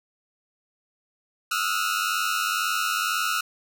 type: tone cluster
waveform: sawtooth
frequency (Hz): 1254 / 1336 / 1438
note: D#6 / E6 / F#6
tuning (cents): +13 / +23 / -50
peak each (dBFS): -27 / -23 / -24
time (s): 1.51-3.41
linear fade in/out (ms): 5
effects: none